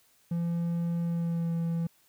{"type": "tone with pitch glide", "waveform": "triangle", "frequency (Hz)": [170, 167.18], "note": ["F3", "E3"], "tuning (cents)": [-46, 25], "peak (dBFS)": -25, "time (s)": [0.31, 1.87], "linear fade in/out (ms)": 5, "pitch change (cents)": -29, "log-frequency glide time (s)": [1.01, 1.53], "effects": ["white hiss -65 dBFS RMS until 2.08 s"]}